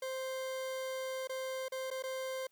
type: tone with dropouts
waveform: 40% pulse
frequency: 523.3 Hz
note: C5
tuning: in tune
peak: -36 dBFS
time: 0.02-2.47 s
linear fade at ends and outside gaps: 5 ms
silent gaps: 1.274-1.294 / 1.684-1.72 / 1.904-1.911 / 2.025-2.036 s
effects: white hiss -75 dBFS RMS until 2.51 s